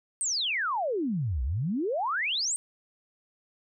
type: exponential two-way sweep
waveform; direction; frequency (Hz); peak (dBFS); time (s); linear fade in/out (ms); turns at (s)
sine; down then up; 8870 to 58.4 to 8870; -26; 0.21-2.56; 0; 1.43
effects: none